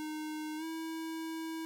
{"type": "tone with pitch glide", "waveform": "square", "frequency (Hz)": [308, 323.5], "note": ["D#4", "E4"], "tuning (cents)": [-17, -32], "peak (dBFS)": -38, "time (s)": [0, 1.65], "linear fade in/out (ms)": 0, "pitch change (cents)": 85, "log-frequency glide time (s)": [0.57, 0.64], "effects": []}